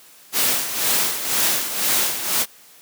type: noise with tremolo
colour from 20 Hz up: white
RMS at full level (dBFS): -18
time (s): 0.32-2.46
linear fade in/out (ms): 50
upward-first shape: sine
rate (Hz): 2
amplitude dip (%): 65
effects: white hiss -48 dBFS RMS until 2.81 s + high-pass 150 Hz 12 dB/octave